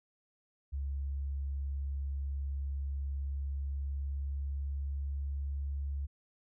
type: tone with pitch glide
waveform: sine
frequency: 69.3 to 70.06 Hz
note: C#2 to C#2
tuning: 0 to +19 cents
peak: -33 dBFS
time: 0.72-6.07 s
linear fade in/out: 20 ms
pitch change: +19 cents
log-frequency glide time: 3.19-5.66 s
effects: none